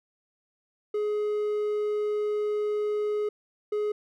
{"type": "tone pair in turn", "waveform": "triangle", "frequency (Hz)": [419.8, 419.8], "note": ["G#4", "G#4"], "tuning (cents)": [19, 19], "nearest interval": "unison", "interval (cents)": 0, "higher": "neither", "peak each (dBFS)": -23, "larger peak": "neither", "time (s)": [[0.94, 3.29], [3.72, 3.92]], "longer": "first", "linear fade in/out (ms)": 5, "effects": []}